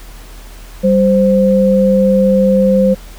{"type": "tone pair together", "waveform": "sine", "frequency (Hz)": [195.15, 521], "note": ["G3", "C5"], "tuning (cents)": [-8, -7], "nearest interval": "octave + perfect fourth", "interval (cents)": 1701, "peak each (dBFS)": -10, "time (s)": [0.83, 2.95], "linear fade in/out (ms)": 20, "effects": ["added 40 Hz sine -31 dBFS peak until 3.18 s", "pink hiss -39 dBFS RMS until 3.18 s"]}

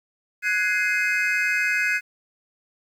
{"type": "chord", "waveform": "triangle", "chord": "Ab dominant seventh", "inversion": "third", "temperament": "equal with one note detuned", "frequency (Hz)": [1480, 1661.2, 2093, 2531], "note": ["Gb6", "Ab6", "C7", "Eb7"], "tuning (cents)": [0, 0, 0, 29], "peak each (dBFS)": -24, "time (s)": [0.42, 2.01], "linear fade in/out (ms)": 50, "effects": ["9-bit"]}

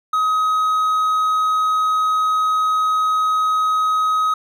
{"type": "tone", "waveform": "triangle", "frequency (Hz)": 1265, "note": "D#6", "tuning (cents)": 28, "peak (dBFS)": -13, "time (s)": [0.13, 4.34], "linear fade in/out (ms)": 5, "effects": []}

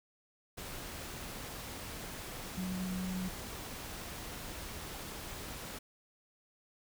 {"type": "tone in noise", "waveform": "sine", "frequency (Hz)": 185, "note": "F#3", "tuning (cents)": 0, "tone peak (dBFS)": -35, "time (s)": [2.57, 3.29], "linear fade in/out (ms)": 10, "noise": "pink", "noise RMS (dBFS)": -44, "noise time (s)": [0.57, 5.79], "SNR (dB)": 6, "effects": []}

